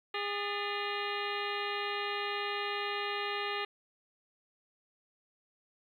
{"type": "harmonic tone with a mistuned harmonic", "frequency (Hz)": 408.1, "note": "G#4", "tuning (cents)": -30, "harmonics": [1, 2, 3, 4, 5, 6, 7, 8, 9, 10], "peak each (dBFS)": [-39, -41, -39, -42, -42, -43, -42, -48, -46, -48], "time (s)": [0.14, 3.65], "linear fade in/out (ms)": 5, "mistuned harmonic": 4, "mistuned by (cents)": 130, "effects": ["11-bit"]}